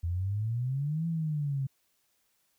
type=exponential two-way sweep; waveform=sine; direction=up then down; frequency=82.41 to 168.1 to 132.7 Hz; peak=-28 dBFS; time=0.03-1.67 s; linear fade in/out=10 ms; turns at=1.07 s; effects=white hiss -73 dBFS RMS until 2.58 s